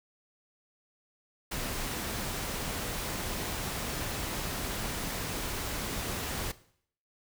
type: noise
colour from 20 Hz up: pink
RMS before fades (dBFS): -35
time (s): 1.51-6.52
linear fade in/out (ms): 10
effects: noise-tail reverb RT60 0.6 s tail -17 dB re dry